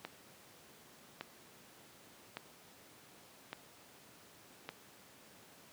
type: click train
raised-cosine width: 0.3 ms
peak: -25 dBFS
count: 5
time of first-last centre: 0.05-4.69 s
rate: 0.862 Hz
effects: pink hiss -59 dBFS RMS until 5.72 s + high-pass 150 Hz 12 dB/octave